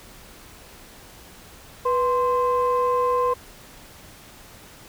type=tone pair together; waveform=sine; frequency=492.2 / 1043 Hz; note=B4 / C6; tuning=-6 / -6 cents; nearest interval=octave + minor second; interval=1300 cents; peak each=-20 dBFS; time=1.85-3.34 s; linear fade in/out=10 ms; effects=tanh soft clip ceiling -13 dBFS + pink hiss -46 dBFS RMS until 4.88 s